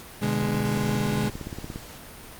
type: chord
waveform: 35% pulse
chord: G# diminished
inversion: first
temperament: just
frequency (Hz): 124.59 / 149.51 / 207.7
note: B2 / D3 / G#3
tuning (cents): +16 / +31 / 0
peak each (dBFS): -27 / -28 / -24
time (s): 0.21-1.3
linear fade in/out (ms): 20
type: click train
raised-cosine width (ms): 3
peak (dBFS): -21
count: 24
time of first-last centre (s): 0.43-1.759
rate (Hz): 17.3
effects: pink hiss -43 dBFS RMS until 2.39 s + Opus 48 kbps

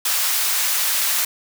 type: high-pass noise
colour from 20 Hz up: white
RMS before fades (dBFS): -20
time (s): 0.05-1.25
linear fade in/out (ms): 5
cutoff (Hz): 930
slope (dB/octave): 12
effects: none

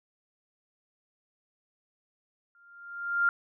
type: tone with exponential growth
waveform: sine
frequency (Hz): 1396.9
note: F6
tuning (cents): 0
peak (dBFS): -19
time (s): 2.55-3.29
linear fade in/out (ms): 1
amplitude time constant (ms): 160
effects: none

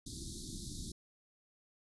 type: band-stop noise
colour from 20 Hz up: pink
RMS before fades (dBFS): -44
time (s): 0.06-0.92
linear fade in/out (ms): 5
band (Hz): 370 to 3600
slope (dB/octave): 96
effects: resampled to 24000 Hz

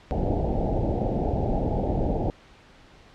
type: low-pass noise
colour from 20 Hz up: pink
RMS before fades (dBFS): -25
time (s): 0.11-2.3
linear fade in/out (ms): 0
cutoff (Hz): 840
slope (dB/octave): 96
effects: pink hiss -52 dBFS RMS until 3.14 s + low-pass 4000 Hz 12 dB/octave

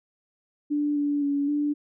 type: tone with pitch steps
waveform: sine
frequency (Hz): 293.5 / 289.4 / 283.8 / 293.1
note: D4 / D4 / C#4 / D4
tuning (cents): -1 / -25 / +41 / -3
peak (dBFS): -22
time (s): 0.7-1.74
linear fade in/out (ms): 20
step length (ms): 260
effects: none

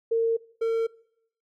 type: tone pair in turn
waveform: sine / triangle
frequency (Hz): 456.5 / 454.6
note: A#4 / A#4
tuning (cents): -36 / -43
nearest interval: unison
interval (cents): 7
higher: first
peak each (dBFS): -20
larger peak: neither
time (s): 0.11-0.37 / 0.61-0.87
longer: neither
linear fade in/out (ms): 10
effects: noise-tail reverb RT60 0.7 s tail -22 dB re dry

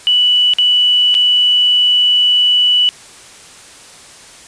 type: tone with dropouts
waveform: sine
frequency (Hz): 2960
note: F#7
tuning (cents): 0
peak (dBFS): -8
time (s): 0.07-2.89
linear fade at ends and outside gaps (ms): 0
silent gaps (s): 0.536-0.585 / 1.143-1.15
effects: white hiss -38 dBFS RMS until 4.47 s + resampled to 22050 Hz

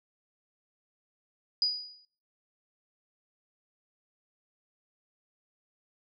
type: tone with exponential decay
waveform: sine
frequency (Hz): 4918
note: D#8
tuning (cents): -21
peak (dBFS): -21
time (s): 1.62-2.05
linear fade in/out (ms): 1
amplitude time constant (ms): 93
effects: noise-tail reverb RT60 0.5 s tail -17 dB re dry

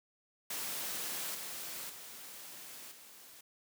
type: noise with level steps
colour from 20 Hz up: white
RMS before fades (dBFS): -39 / -43 / -49 / -55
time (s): 0.5-3.41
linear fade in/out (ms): 5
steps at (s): 1.34 / 1.89 / 2.91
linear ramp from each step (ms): 10
effects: high-pass 150 Hz 12 dB/octave

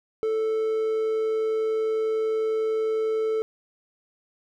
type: tone with amplitude modulation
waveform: triangle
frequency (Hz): 440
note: A4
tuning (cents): 0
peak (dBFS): -19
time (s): 0.23-3.42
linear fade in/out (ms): 0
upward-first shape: sine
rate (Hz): 111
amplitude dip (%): 25
effects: none

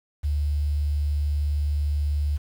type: tone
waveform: sine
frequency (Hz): 73.42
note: D2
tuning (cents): 0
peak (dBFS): -21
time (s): 0.23-2.38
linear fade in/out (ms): 20
effects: 8-bit

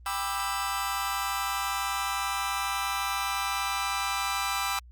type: chord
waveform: sawtooth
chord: E minor seventh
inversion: first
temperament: just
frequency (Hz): 791.1 / 988.9 / 1186.7 / 1318.5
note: G5 / B5 / D6 / E6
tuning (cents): +16 / +2 / +18 / 0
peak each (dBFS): -30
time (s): 0.06-4.79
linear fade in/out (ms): 2
effects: added 60 Hz sine -47 dBFS peak until 4.91 s + Opus 32 kbps

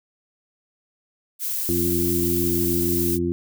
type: noise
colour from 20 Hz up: violet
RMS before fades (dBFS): -26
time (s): 1.39-3.19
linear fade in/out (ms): 50
type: harmonic tone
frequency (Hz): 86.6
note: F2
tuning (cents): -14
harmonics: 1 / 2 / 3 / 4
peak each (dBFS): -29 / -28 / -27 / -23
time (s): 1.69-3.32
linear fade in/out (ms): 0
effects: none

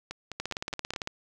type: two click trains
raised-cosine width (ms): 0.2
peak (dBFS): -19 / -15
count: 5 / 13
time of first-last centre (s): 0.11-0.936 / 0.4-1.074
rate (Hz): 4.84 / 17.8
effects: none

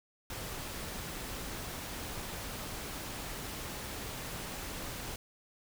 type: noise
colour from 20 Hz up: pink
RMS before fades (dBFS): -41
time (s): 0.3-5.16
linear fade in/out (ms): 2
effects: none

